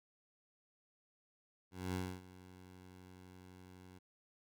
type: tone with ADSR envelope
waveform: 15% pulse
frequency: 91.9 Hz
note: F#2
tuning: 11 cents flat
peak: -30 dBFS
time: 1.71-3.99 s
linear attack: 230 ms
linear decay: 270 ms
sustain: -19 dB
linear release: 13 ms
effects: none